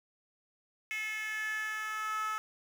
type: tone with high-pass filter sweep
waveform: 10% pulse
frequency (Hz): 432.3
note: A4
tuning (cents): -31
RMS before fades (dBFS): -36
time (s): 0.91-2.38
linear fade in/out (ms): 0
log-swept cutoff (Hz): 2200 to 1200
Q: 5.8
effects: none